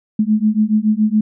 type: beating tone pair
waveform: sine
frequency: 210.9 / 218 Hz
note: G#3 / A3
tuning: +27 / -16 cents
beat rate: 7.1 Hz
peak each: -15 dBFS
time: 0.19-1.21 s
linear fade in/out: 5 ms
effects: none